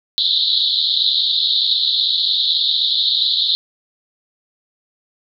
white band-pass noise, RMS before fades -17 dBFS, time 0.18-3.55 s, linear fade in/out 0 ms, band 3500 to 4200 Hz, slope 96 dB/octave, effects none

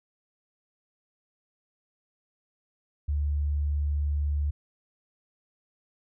sine tone, 73 Hz, D2, 10 cents flat, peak -24 dBFS, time 3.08-4.51 s, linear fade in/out 10 ms, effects none

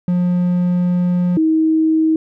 triangle / sine tone pair in turn, 177.9 / 317.7 Hz, F3 / D#4, +32 / +36 cents, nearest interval minor seventh, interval 1004 cents, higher second, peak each -11 dBFS, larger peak neither, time 0.08-1.37 / 1.37-2.16 s, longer first, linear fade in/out 2 ms, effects none

